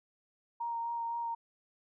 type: tone with vibrato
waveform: sine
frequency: 932.3 Hz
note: A#5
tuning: in tune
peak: -33 dBFS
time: 0.6-1.35 s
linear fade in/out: 10 ms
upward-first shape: sine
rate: 3.9 Hz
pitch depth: 13 cents each way
effects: none